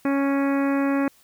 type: harmonic tone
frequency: 277.2 Hz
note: C#4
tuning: in tune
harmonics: 1 / 2 / 3 / 4 / 5 / 6 / 7 / 8 / 9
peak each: -20 / -28 / -34 / -33 / -36 / -36 / -38 / -42 / -41 dBFS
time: 0.05-1.08 s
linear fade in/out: 2 ms
effects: white hiss -57 dBFS RMS until 1.23 s